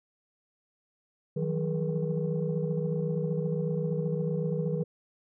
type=tone cluster; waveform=sine; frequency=158 / 172.8 / 186.1 / 420.5 / 480.5 Hz; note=D#3 / F3 / F#3 / G#4 / B4; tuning=+27 / -18 / +10 / +22 / -48 cents; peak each=-29 / -37 / -35 / -35 / -33 dBFS; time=1.36-4.84 s; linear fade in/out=10 ms; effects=tanh soft clip ceiling -19 dBFS